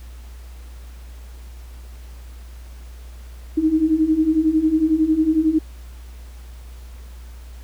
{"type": "beating tone pair", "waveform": "sine", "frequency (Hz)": [307.4, 318.4], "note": ["D#4", "D#4"], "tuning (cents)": [-21, 40], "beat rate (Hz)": 11, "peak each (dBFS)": [-20, -16], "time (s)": [3.57, 5.59], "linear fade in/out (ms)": 10, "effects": ["added 60 Hz sine -35 dBFS peak until 7.63 s", "pink hiss -50 dBFS RMS until 7.63 s"]}